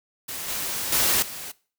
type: noise with level steps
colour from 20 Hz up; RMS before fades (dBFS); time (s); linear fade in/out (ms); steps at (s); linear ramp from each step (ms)
white; -33 / -29 / -21 / -36; 0.28-1.52; 10; 0.48 / 0.92 / 1.22; 5
effects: noise-tail reverb RT60 0.4 s tail -21 dB re dry